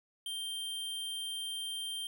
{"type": "tone", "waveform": "square", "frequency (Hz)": 3160, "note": "G7", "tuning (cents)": 13, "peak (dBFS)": -37, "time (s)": [0.26, 2.07], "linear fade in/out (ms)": 2, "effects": []}